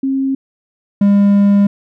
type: tone pair in turn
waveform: sine / triangle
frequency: 268.8 / 201.4 Hz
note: C4 / G3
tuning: +47 / +47 cents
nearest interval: perfect fourth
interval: 500 cents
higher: first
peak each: -13 / -5 dBFS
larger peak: second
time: 0.03-0.35 / 1.01-1.67 s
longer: second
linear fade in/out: 5 ms
effects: none